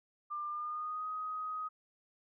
sine tone with pitch glide, 1194 to 1255.5 Hz, D6 to D#6, +28 to +15 cents, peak -36 dBFS, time 0.3-1.69 s, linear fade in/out 20 ms, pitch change +87 cents, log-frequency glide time 0.48-1.07 s, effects none

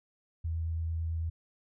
sine tone with vibrato, 81.9 Hz, E2, 11 cents flat, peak -30 dBFS, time 0.44-1.3 s, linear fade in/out 10 ms, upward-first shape sine, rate 9 Hz, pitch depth 10 cents each way, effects none

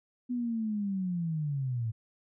sine linear sweep, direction down, 250 to 108.6 Hz, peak -29 dBFS, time 0.29-1.92 s, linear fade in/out 20 ms, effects none

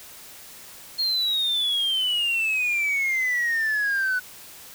sine exponential sweep, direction down, 4278 to 1480 Hz, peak -19 dBFS, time 0.98-4.2 s, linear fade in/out 20 ms, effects tanh soft clip ceiling -19 dBFS + white hiss -44 dBFS RMS until 4.74 s

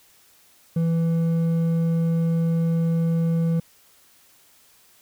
sine tone with hard clipping, 165.6 Hz, E3, 8 cents sharp, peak -20 dBFS, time 0.76-3.6 s, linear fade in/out 5 ms, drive 5 dB, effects white hiss -56 dBFS RMS until 5.01 s

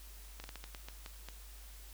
slowing click train, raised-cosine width 0.2 ms, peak -28 dBFS, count 9, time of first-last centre 0.4-1.287 s, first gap 40 ms, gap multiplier 1.28, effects added 50 Hz sine -50 dBFS peak until 1.93 s + white hiss -57 dBFS RMS until 1.93 s

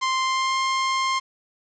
sawtooth tone with pitch glide, 1046.5 to 1058 Hz, C6 to C6, 0 to +19 cents, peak -17 dBFS, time 0.01-1.2 s, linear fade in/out 20 ms, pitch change +19 cents, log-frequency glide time 0.23-0.57 s, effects resampled to 16000 Hz + 8-bit

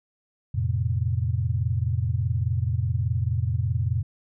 sine chord, F major, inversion none, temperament equal with one note detuned, 87.31 / 112.18 / 130.81 Hz, F2 / A2 / C3, 0 / +34 / 0 cents, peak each -26 / -25 / -28 dBFS, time 0.54-4.03 s, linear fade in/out 10 ms, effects none

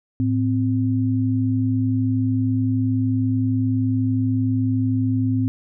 sine tone pair together, 108.73 / 259.3 Hz, A2 / C4, -20 / -15 cents, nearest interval octave + minor third, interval 1505 cents, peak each -20 dBFS, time 0.2-5.48 s, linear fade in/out 0 ms, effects none

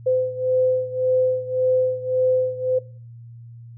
sine beating tone pair, 511 / 512.8 Hz, C5 / C5, -41 / -35 cents, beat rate 1.8 Hz, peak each -20 / -23 dBFS, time 0.06-2.79 s, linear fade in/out 10 ms, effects noise-tail reverb RT60 0.4 s tail -19 dB re dry + added 117 Hz sine -38 dBFS peak until 3.77 s

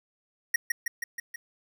square tone with echo, 1884 Hz, A#6, 18 cents sharp, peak -21 dBFS, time 0.54-0.56 s, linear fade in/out 5 ms, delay 160 ms, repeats 5, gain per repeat -3 dB, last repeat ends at 1.36 s, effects 10-bit

